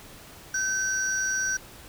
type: tone pair together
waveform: triangle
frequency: 1539 / 5795 Hz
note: G6 / F#8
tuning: -32 / -37 cents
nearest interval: octave + major seventh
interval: 2295 cents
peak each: -25 / -27 dBFS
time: 0.54-1.57 s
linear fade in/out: 5 ms
effects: pink hiss -47 dBFS RMS until 1.88 s